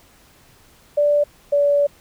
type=tone pair in turn; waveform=sine; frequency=585 / 574.6 Hz; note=D5 / D5; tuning=-7 / -38 cents; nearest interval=unison; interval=31 cents; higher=first; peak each=-13 dBFS; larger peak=neither; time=0.97-1.24 / 1.52-1.87 s; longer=second; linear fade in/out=10 ms; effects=pink hiss -52 dBFS RMS until 2 s